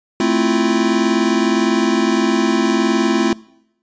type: chord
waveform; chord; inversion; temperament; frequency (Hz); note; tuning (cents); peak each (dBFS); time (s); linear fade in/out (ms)
square; F major seventh; first; equal; 220 / 261.6 / 329.6 / 349.2; A3 / C4 / E4 / F4; 0 / 0 / 0 / 0; -20; 0.2-3.33; 2
effects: noise-tail reverb RT60 0.8 s tail -23 dB re dry + resampled to 16000 Hz